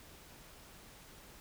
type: silence
effects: pink hiss -56 dBFS RMS until 1.4 s